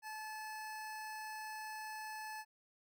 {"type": "tone", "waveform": "25% pulse", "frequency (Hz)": 865, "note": "A5", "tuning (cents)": -30, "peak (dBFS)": -40, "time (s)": [0.02, 2.45], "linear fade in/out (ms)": 50, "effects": []}